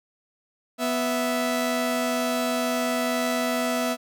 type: tone pair together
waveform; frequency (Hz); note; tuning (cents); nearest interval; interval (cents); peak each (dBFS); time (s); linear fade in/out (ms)
sawtooth; 246.9 / 658.6; B3 / E5; 0 / -2; octave + perfect fourth; 1698; -22 / -22; 0.78-3.97; 50
effects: none